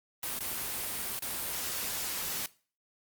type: noise with dropouts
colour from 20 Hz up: white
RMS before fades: -35 dBFS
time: 0.23-2.46 s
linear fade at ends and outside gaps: 1 ms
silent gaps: 0.39-0.406 / 1.19-1.222 s
effects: noise-tail reverb RT60 0.4 s tail -20 dB re dry + Opus 32 kbps